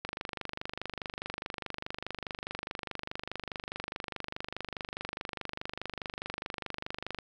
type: click train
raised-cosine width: 0.3 ms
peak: -20 dBFS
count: 178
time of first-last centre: 0.05-7.187 s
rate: 24.8 Hz
effects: 10-bit